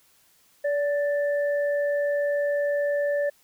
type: tone pair together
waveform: sine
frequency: 576.5 / 1765 Hz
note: D5 / A6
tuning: -32 / +5 cents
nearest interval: octave + perfect fifth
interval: 1937 cents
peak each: -22 / -33 dBFS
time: 0.64-3.3 s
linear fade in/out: 10 ms
effects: white hiss -61 dBFS RMS until 3.43 s